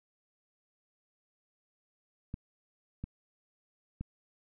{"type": "clicks", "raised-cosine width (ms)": 5, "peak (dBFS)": -25, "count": 3, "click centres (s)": [2.341, 3.04, 4.01], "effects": []}